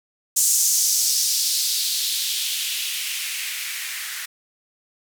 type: noise with band-pass filter sweep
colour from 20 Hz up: violet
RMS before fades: -23 dBFS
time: 0.36-4.26 s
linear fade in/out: 10 ms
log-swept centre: 7000 to 1700 Hz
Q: 2.3
effects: none